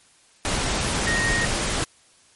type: tone in noise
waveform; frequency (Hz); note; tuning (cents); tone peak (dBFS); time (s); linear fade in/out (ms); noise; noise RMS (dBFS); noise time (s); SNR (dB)
sine; 1864.7; A#6; 0; -22; 1.07-1.45; 0; pink; -24; 0.45-1.84; -1
effects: white hiss -56 dBFS RMS until 2.35 s + MP3 48 kbps